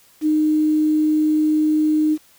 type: tone with quantisation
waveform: sine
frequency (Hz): 307.6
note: D#4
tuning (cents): -20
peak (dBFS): -14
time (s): 0.21-2.18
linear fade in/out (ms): 50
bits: 7
effects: white hiss -53 dBFS RMS until 2.38 s